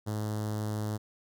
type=tone with notch filter; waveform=sawtooth; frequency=106.5 Hz; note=G#2; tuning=44 cents sharp; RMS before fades=-33 dBFS; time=0.06-0.98 s; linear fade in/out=20 ms; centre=2400 Hz; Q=0.79; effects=none